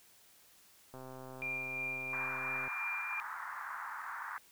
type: click train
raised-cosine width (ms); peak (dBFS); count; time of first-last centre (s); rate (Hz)
1; -35; 227; 0.94-2.678; 130
type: tone with tremolo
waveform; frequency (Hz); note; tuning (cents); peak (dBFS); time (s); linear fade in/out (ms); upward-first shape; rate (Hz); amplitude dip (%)
sine; 2390; D7; +30; -35; 1.42-3.2; 0; sine; 2.9; 35
type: band-pass noise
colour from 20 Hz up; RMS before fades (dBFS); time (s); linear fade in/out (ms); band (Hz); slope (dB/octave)
pink; -43; 2.13-4.38; 0; 910 to 1800; 48
effects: white hiss -63 dBFS RMS until 4.51 s